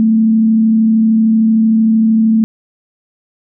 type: tone with frequency modulation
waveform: sine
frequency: 221.8 Hz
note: A3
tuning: 14 cents sharp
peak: -7 dBFS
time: 0-2.44 s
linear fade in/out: 0 ms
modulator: 33.1 Hz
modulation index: 0.21
effects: none